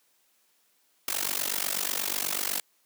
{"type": "noise with amplitude modulation", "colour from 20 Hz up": "white", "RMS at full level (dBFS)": -26, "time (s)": [1.08, 2.6], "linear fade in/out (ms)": 2, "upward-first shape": "sine", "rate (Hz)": 48.2, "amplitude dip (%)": 95, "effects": ["white hiss -68 dBFS RMS until 2.85 s", "high-pass 200 Hz 12 dB/octave"]}